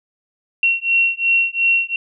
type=beating tone pair; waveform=sine; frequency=2730 / 2732.8 Hz; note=F7 / F7; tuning=-40 / -38 cents; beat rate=2.8 Hz; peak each=-17 dBFS; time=0.63-1.96 s; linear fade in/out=2 ms; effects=none